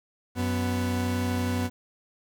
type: tone pair together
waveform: 40% pulse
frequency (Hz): 92.97 / 246.9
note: F#2 / B3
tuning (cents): +9 / 0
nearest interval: octave + perfect fourth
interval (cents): 1691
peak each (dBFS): -27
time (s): 0.35-1.7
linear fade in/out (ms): 50
effects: 9-bit